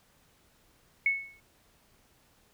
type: tone with exponential decay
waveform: sine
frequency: 2203 Hz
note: C#7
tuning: 11 cents flat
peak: -20 dBFS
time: 1.06-1.4 s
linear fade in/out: 2 ms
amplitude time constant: 72 ms
effects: pink hiss -65 dBFS RMS until 2.53 s